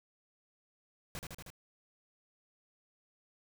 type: noise with echo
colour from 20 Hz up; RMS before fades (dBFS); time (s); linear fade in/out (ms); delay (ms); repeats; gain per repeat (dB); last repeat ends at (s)
pink; -42; 1.15-1.19; 0; 78; 4; -2; 1.502
effects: none